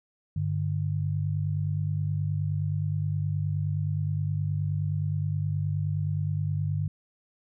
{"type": "tone pair together", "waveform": "sine", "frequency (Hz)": [99.45, 149], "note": ["G2", "D3"], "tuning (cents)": [25, 25], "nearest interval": "perfect fifth", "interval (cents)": 700, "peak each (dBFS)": -28, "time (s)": [0.36, 6.88], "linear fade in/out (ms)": 5, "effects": []}